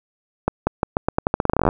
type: accelerating click train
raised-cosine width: 1 ms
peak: -3 dBFS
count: 20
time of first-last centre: 0.48-1.689 s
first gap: 190 ms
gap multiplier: 0.85
effects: none